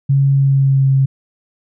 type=tone with pitch glide; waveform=sine; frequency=137.9 to 134.98 Hz; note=C#3 to C#3; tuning=-9 to -46 cents; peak=-9 dBFS; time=0.09-1.06 s; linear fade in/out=10 ms; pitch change=-37 cents; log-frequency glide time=0.32-0.9 s; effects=none